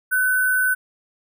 sine tone with sample-and-hold, 1505 Hz, F#6, 29 cents sharp, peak -16 dBFS, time 0.11-0.75 s, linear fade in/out 20 ms, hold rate 11025 Hz, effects none

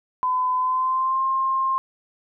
sine tone with pitch glide, 1012 to 1061.1 Hz, B5 to C6, +42 to +24 cents, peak -19 dBFS, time 0.23-1.78 s, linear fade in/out 0 ms, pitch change +82 cents, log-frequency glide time 0.56-1.23 s, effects none

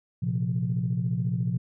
sine chord, Bb suspended second, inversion none, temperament equal, 116.54 / 130.81 / 174.61 Hz, Bb2 / C3 / F3, 0 / 0 / 0 cents, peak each -28 dBFS, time 0.22-1.58 s, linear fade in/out 10 ms, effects tanh soft clip ceiling -16 dBFS

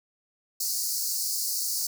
pink high-pass noise, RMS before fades -29 dBFS, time 0.6-1.87 s, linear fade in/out 5 ms, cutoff 4400 Hz, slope 96 dB/octave, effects none

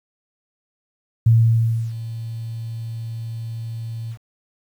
sine tone with ADSR envelope, 114.1 Hz, A#2, 37 cents flat, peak -9 dBFS, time 1.26-4.18 s, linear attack 7 ms, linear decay 650 ms, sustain -17 dB, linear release 70 ms, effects 8-bit

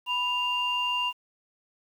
sine tone pair together, 987.2 / 2794 Hz, B5 / F7, -1 / 0 cents, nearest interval octave + tritone, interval 1801 cents, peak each -28 / -26 dBFS, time 0.06-1.13 s, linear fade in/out 50 ms, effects tanh soft clip ceiling -18 dBFS + 9-bit

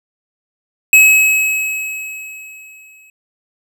square tone with exponential decay, 2565 Hz, E7, 48 cents flat, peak -4 dBFS, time 0.93-3.1 s, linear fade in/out 2 ms, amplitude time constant 470 ms, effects none

